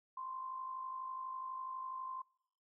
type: tone with amplitude modulation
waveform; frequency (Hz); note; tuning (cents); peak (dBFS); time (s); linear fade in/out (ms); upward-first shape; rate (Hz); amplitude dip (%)
sine; 1043; C6; -6; -39; 0.17-2.22; 5; sine; 52.1; 50
effects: noise-tail reverb RT60 0.7 s tail -24 dB re dry